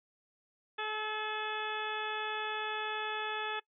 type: harmonic tone with a mistuned harmonic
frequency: 429.3 Hz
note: A4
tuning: 43 cents flat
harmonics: 1 / 2 / 3 / 4 / 5 / 6 / 7 / 8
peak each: -42 / -40 / -41 / -39 / -50 / -43 / -51 / -44 dBFS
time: 0.78-3.6 s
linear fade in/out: 10 ms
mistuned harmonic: 3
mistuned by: +16 cents
effects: noise-tail reverb RT60 0.1 s tail -22 dB re dry